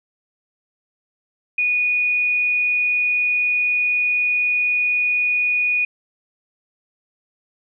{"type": "tone", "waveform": "sine", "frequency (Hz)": 2464, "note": "D#7", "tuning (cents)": -17, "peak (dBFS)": -16, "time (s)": [1.58, 5.85], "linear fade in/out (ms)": 5, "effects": []}